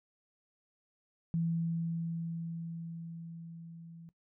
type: tone with level ramp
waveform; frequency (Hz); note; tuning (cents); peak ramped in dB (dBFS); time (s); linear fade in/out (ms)
sine; 166.4; E3; +17; -28 to -48; 1.34-4.09; 0
effects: noise-tail reverb RT60 0.1 s tail -17 dB re dry